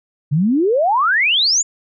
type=exponential sweep; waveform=sine; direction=up; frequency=135.3 to 7300 Hz; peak=-12 dBFS; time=0.31-1.63 s; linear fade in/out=20 ms; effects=none